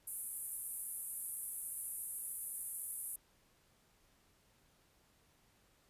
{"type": "band-pass noise", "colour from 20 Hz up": "white", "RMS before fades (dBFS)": -44, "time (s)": [0.07, 3.16], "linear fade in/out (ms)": 5, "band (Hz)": [9500, 12000], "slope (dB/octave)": 48, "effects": ["pink hiss -71 dBFS RMS until 5.89 s", "resampled to 32000 Hz"]}